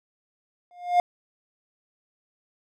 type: tone with exponential growth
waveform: triangle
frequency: 709 Hz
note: F5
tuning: 26 cents sharp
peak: -11 dBFS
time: 0.71-1 s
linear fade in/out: 1 ms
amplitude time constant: 62 ms
effects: none